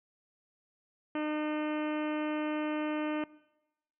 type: harmonic tone with a mistuned harmonic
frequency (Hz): 303.9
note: D#4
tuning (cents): -41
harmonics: 1 / 2 / 3 / 4 / 5 / 6 / 7 / 8 / 9 / 10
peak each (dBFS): -32 / -38 / -42 / -44 / -46 / -48 / -49 / -50 / -51 / -52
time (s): 1.15-3.24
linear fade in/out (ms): 2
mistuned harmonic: 9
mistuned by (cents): -26
effects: noise-tail reverb RT60 0.9 s tail -20 dB re dry